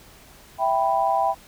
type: chord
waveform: sine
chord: E minor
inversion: none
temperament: equal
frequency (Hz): 659.3 / 784 / 987.8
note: E5 / G5 / B5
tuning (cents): 0 / 0 / 0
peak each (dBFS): -24 / -21 / -24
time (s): 0.58-1.35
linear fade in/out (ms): 50
effects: pink hiss -49 dBFS RMS until 1.47 s